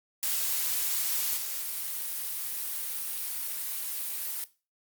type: noise with level steps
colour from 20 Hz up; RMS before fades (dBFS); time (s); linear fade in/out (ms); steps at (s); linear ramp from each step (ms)
blue; -29 / -34; 0.23-4.44; 0; 1.37; 2
effects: noise-tail reverb RT60 0.3 s tail -17 dB re dry + Opus 48 kbps